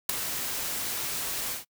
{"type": "noise with ADSR envelope", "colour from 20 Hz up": "white", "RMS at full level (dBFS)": -21, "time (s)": [0.09, 1.65], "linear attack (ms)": 5, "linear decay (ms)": 8, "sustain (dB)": -11, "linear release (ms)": 130, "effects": ["noise-tail reverb RT60 0.1 s tail -26 dB re dry"]}